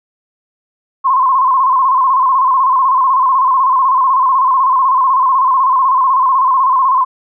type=tone with vibrato; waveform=sine; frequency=1046.5 Hz; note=C6; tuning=in tune; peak=-8 dBFS; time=1.04-7.05 s; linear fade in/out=20 ms; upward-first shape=square; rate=16 Hz; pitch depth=61 cents each way; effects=none